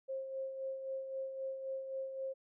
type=tone with tremolo; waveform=sine; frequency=533 Hz; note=C5; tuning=32 cents sharp; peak=-36 dBFS; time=0.08-2.34 s; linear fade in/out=20 ms; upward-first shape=sine; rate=3.8 Hz; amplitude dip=50%; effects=none